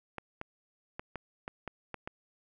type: clicks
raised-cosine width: 0.5 ms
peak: -23 dBFS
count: 8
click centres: 0.183 / 0.414 / 0.995 / 1.157 / 1.479 / 1.677 / 1.943 / 2.075 s
effects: none